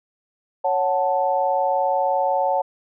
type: chord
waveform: sine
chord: F# minor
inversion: second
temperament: equal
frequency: 554.4 / 740 / 880 Hz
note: C#5 / F#5 / A5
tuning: 0 / 0 / 0 cents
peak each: -22 dBFS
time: 0.64-2.62 s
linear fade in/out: 10 ms
effects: none